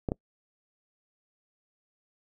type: clicks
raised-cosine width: 2 ms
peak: -15 dBFS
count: 2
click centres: 0.088 / 0.119 s
effects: noise-tail reverb RT60 0.1 s tail -25 dB re dry